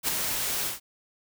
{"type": "noise with ADSR envelope", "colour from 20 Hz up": "white", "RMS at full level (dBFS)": -24, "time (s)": [0.03, 0.8], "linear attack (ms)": 53, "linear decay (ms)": 7, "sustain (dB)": -5, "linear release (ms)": 140, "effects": []}